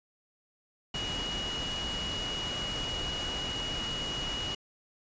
sine tone in noise, 2904 Hz, F#7, 33 cents flat, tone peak -34 dBFS, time 0.94-4.55 s, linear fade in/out 5 ms, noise pink, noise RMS -37 dBFS, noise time 0.94-4.55 s, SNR 0 dB, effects resampled to 16000 Hz

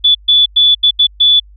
sine tone bursts at uneven times, 3458 Hz, A7, 31 cents flat, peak -5 dBFS, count 6, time 0.04-0.15 / 0.28-0.46 / 0.56-0.75 / 0.83-0.91 / 0.99-1.07 / 1.2-1.4 s, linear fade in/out 10 ms, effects added 50 Hz sine -37 dBFS peak until 1.56 s

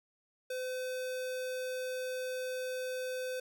square tone, 510 Hz, C5, 44 cents flat, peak -36 dBFS, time 0.5-3.4 s, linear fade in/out 5 ms, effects none

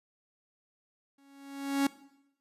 45% pulse tone with exponential growth, 277.2 Hz, C#4, in tune, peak -23 dBFS, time 1.18-1.87 s, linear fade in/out 5 ms, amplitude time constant 150 ms, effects noise-tail reverb RT60 0.8 s tail -18 dB re dry + resampled to 32000 Hz

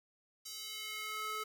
square tone with high-pass filter sweep, 430.7 Hz, A4, 37 cents flat, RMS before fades -42 dBFS, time 0.45-1.44 s, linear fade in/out 10 ms, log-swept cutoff 5200 to 900 Hz, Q 1.6, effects 10-bit

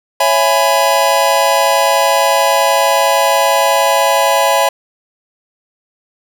square chord, C# minor seventh, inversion none, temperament just, 554.4 / 665.2 / 831.5 / 997.9 Hz, C#5 / E5 / G#5 / B5, 0 / +16 / +2 / +18 cents, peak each -16 dBFS, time 0.2-4.69 s, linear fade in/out 5 ms, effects none

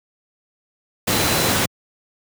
sine tone in noise, 4023 Hz, B7, 31 cents sharp, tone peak -28 dBFS, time 1.12-1.53 s, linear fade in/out 10 ms, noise pink, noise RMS -18 dBFS, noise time 1.07-1.66 s, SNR -13 dB, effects high-pass 100 Hz 12 dB/octave

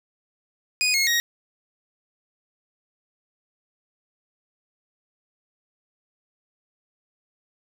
20% pulse tone with pitch steps, 2483 / 2162 / 1881.8 Hz, D#7 / C#7 / A#6, -4 / -44 / +16 cents, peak -14 dBFS, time 0.81-1.2 s, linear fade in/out 0 ms, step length 130 ms, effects none

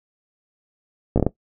slowing click train, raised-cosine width 2 ms, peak -4 dBFS, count 5, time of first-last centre 1.16-1.266 s, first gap 16 ms, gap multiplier 1.35, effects noise-tail reverb RT60 0.1 s tail -17 dB re dry

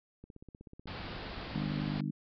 click train, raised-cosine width 3 ms, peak -36 dBFS, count 17, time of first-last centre 0.24-1.228 s, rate 16.2 Hz
pink low-pass noise, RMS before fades -42 dBFS, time 0.87-2.01 s, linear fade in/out 5 ms, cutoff 4900 Hz, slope 96 dB/octave
harmonic tone, 50 Hz, G1, 35 cents sharp, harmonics 3 / 4 / 5 / 6, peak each -35 / -37 / -39 / -41 dBFS, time 1.54-2.11 s, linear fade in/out 10 ms
effects MP3 96 kbps

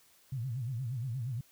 sine tone with vibrato, 123.5 Hz, B2, in tune, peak -33 dBFS, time 0.32-1.41 s, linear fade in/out 5 ms, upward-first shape sine, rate 8.5 Hz, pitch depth 180 cents each way, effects white hiss -64 dBFS RMS until 1.51 s

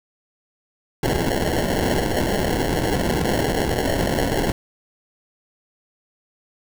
violet noise with sample-and-hold, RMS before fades -21 dBFS, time 1.03-4.52 s, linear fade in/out 2 ms, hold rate 1225 Hz, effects none

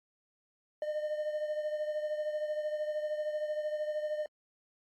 triangle beating tone pair, 605 / 618 Hz, D#5 / D#5, -49 / -12 cents, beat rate 13 Hz, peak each -31 / -38 dBFS, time 0.82-4.26 s, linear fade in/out 2 ms, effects AAC 64 kbps

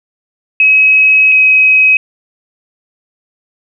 sine tone pair in turn, 2553 / 2538 Hz, D#7 / D#7, +44 / +34 cents, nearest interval unison, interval 10 cents, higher first, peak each -4 dBFS, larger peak neither, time 0.6-1.32 / 1.32-1.97 s, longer first, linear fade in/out 2 ms, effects none

